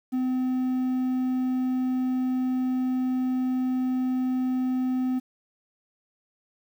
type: tone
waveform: triangle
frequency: 255.7 Hz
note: C4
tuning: 40 cents flat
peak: -21 dBFS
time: 0.12-5.2 s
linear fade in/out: 20 ms
effects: 9-bit

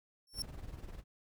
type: tone with exponential growth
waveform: sawtooth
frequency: 5430 Hz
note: F8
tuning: 50 cents flat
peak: -30 dBFS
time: 0.27-0.42 s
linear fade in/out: 2 ms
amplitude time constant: 32 ms
type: noise with tremolo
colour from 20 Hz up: brown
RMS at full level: -43 dBFS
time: 0.33-1.04 s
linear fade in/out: 50 ms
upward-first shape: triangle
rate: 20 Hz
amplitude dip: 75%
effects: none

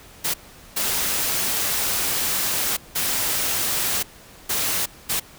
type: noise bursts at uneven times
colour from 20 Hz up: white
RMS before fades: -23 dBFS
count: 5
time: 0.24-0.34 / 0.76-2.77 / 2.95-4.03 / 4.49-4.86 / 5.09-5.2 s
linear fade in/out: 10 ms
effects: pink hiss -46 dBFS RMS until 5.38 s

